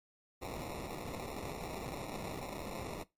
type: noise with sample-and-hold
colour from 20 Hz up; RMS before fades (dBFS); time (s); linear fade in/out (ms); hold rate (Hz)
blue; -42; 0.41-3.04; 20; 1575
effects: noise-tail reverb RT60 0.2 s tail -20 dB re dry + MP3 64 kbps